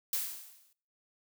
blue noise with exponential decay, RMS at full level -30 dBFS, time 0.13-0.73 s, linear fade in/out 2 ms, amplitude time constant 130 ms, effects noise-tail reverb RT60 0.5 s tail -22 dB re dry

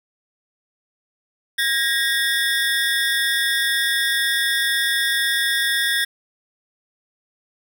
25% pulse ring-modulated tone, 1758 Hz, A6, 2 cents flat, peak -11 dBFS, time 1.58-6.05 s, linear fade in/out 10 ms, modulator 128 Hz, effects none

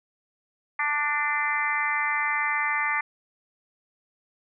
harmonic tone with a mistuned harmonic, 293.7 Hz, D4, in tune, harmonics 3 / 4 / 5 / 6 / 7 / 8, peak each -31 / -30 / -36 / -29 / -27 / -35 dBFS, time 0.79-3.01 s, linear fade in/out 5 ms, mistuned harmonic 6, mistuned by +20 cents, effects none

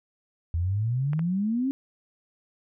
sine exponential sweep, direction up, 80.6 to 277.2 Hz, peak -23 dBFS, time 0.54-1.71 s, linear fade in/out 0 ms
clicks, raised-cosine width 0.5 ms, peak -24 dBFS, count 2, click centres 1.133 / 1.193 s
effects none

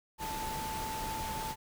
sine tone in noise, 880 Hz, A5, in tune, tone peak -37 dBFS, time 0.18-1.56 s, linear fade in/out 50 ms, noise pink, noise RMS -40 dBFS, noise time 0.18-1.56 s, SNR 0 dB, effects none

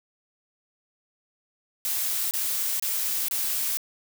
blue noise bursts, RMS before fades -27 dBFS, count 4, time 1.85-3.771 s, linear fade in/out 0 ms, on 460 ms, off 27 ms, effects none

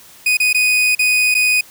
40% pulse tone with dropouts, 2489 Hz, D#7, in tune, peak -11 dBFS, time 0.26-1.61 s, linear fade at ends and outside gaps 5 ms, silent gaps 0.371-0.4 / 0.53-0.545 / 0.951-0.991 / 1.343-1.349 s, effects white hiss -43 dBFS RMS until 1.7 s

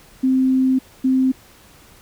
sine tone bursts at uneven times, 260.9 Hz, C4, 5 cents flat, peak -13 dBFS, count 2, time 0.23-0.79 / 1.04-1.32 s, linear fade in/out 10 ms, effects pink hiss -48 dBFS RMS until 2.01 s

